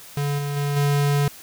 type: tone with level steps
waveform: square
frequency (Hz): 143.4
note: D3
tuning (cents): -41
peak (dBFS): -22 / -25 / -22 / -18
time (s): 0.17-1.28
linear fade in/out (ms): 2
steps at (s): 0.38 / 0.56 / 0.76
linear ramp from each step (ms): 10
effects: white hiss -43 dBFS RMS until 1.42 s